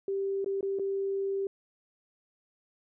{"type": "tone with dropouts", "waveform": "sine", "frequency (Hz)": 392, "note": "G4", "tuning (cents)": 0, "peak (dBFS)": -28, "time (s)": [0.08, 1.47], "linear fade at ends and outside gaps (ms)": 2, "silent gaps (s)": [[0.445, 0.46], [0.609, 0.628], [0.788, 0.795]], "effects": []}